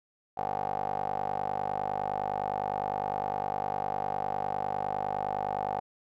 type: tone with band-pass filter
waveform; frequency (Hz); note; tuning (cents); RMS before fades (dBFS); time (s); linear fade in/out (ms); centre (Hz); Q
15% pulse; 49.84; G1; +29; -32; 0.37-5.8; 10; 750; 7.6
effects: none